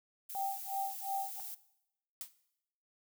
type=noise; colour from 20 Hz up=violet; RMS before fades=-44 dBFS; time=0.29-1.55 s; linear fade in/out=10 ms
type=tone with tremolo; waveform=sine; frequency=784 Hz; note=G5; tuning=in tune; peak=-32 dBFS; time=0.35-1.4 s; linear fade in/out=0 ms; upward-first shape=sine; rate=2.8 Hz; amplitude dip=100%
type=noise with exponential decay; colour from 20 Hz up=blue; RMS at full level=-38 dBFS; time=2.21-2.33 s; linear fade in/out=1 ms; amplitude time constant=26 ms
effects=noise-tail reverb RT60 0.8 s tail -17 dB re dry